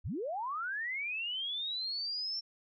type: linear sweep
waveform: sine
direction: up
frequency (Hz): 41.7 to 5450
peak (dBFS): -34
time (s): 0.04-2.41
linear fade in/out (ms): 20
effects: none